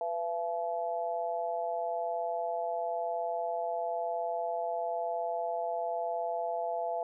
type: tone with amplitude modulation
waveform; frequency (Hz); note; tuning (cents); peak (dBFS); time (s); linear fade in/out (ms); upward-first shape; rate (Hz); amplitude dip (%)
sine; 678; E5; +49; -26; 0.01-7.03; 2; sine; 179; 100
effects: none